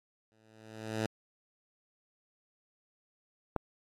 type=tone with exponential growth; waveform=10% pulse; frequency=110 Hz; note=A2; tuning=in tune; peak=-21 dBFS; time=0.32-1.06 s; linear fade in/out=0 ms; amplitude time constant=160 ms
type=click; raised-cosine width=1 ms; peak=-16 dBFS; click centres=3.563 s
effects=low-pass 9000 Hz 12 dB/octave + AAC 64 kbps